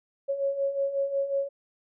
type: beating tone pair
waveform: sine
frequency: 549 / 554.5 Hz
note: C#5 / C#5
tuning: -17 / 0 cents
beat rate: 5.5 Hz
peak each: -32 / -26 dBFS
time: 0.28-1.49 s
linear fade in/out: 20 ms
effects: none